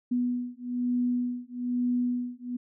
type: beating tone pair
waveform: sine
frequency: 245.2 / 246.3 Hz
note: B3 / B3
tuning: -12 / -5 cents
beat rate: 1.1 Hz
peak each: -29 dBFS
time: 0.11-2.57 s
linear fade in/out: 10 ms
effects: none